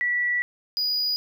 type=tone pair in turn; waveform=sine / triangle; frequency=1951 / 4916 Hz; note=B6 / D#8; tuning=-22 / -22 cents; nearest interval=octave + major third; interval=1600 cents; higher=second; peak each=-21 dBFS; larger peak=neither; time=0.01-0.42 / 0.77-1.16 s; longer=first; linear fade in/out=0 ms; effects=none